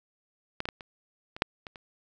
clicks, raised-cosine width 0.3 ms, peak -15 / -16 / -17 / -26 / -24 / -6 / -24 / -28 dBFS, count 8, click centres 0.604 / 0.655 / 0.688 / 0.808 / 1.365 / 1.421 / 1.668 / 1.758 s, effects none

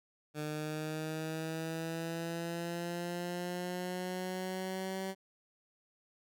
15% pulse linear sweep, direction up, 150.7 to 191.8 Hz, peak -30 dBFS, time 0.34-5.15 s, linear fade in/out 50 ms, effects none

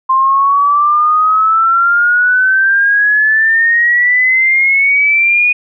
sine exponential sweep, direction up, 1046.5 to 2472 Hz, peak -7 dBFS, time 0.09-5.53 s, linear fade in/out 10 ms, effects none

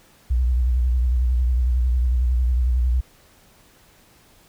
sine tone with vibrato, 61.7 Hz, B1, 1 cent flat, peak -16 dBFS, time 0.3-3.01 s, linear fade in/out 10 ms, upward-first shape sine, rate 11 Hz, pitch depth 83 cents each way, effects pink hiss -54 dBFS RMS until 4.48 s

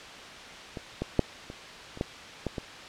clicks, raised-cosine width 2 ms, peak -22 / -16 / -7 / -26 / -28 / -14 / -16 / -19 dBFS, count 8, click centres 0.772 / 1.02 / 1.193 / 1.501 / 1.974 / 2.011 / 2.467 / 2.582 s, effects white hiss -43 dBFS RMS until 2.88 s + low-pass 4000 Hz 12 dB/octave

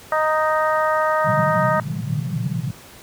harmonic tone, 311.1 Hz, D#4, in tune, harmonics 2 / 3 / 4 / 5 / 6, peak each -20 / -23 / -21 / -28 / -28 dBFS, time 0.12-1.8 s, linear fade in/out 2 ms
pink band-pass noise, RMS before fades -24 dBFS, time 1.24-2.71 s, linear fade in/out 5 ms, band 110 to 200 Hz, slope 96 dB/octave
effects pink hiss -43 dBFS RMS until 3.02 s + high-pass 60 Hz 12 dB/octave

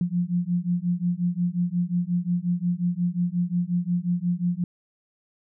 sine beating tone pair, 173.2 / 178.8 Hz, F3 / F3, -14 / +41 cents, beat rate 5.6 Hz, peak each -25 / -25 dBFS, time 0.01-4.64 s, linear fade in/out 2 ms, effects none

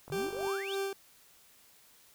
click train, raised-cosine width 1 ms, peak -33 dBFS, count 20, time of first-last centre 0.08-0.47 s, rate 48.7 Hz
sine exponential sweep, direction up, 130.81 to 3893 Hz, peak -39 dBFS, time 0.1-0.75 s, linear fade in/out 5 ms
40% pulse tone with tremolo, 392 Hz, G4, in tune, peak -30 dBFS, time 0.12-0.93 s, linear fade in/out 2 ms, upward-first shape sine, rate 3.3 Hz, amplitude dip 55%
effects white hiss -61 dBFS RMS until 2.14 s

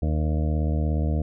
harmonic tone, 76.9 Hz, D#2, 20 cents flat, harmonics 1 / 2 / 3 / 4 / 6 / 7 / 8 / 9, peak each -22 / -28 / -32 / -34 / -38 / -39 / -40 / -41 dBFS, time 0.02-1.22 s, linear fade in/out 5 ms, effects none

